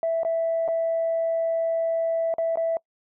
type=tone with dropouts; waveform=sine; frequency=659.3 Hz; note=E5; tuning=in tune; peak=-20 dBFS; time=0.03-2.77 s; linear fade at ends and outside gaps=1 ms; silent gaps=0.233-0.249 / 0.679-0.685 / 2.34-2.383 / 2.557-2.572 s; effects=noise-tail reverb RT60 0.1 s tail -26 dB re dry + tanh soft clip ceiling -17 dBFS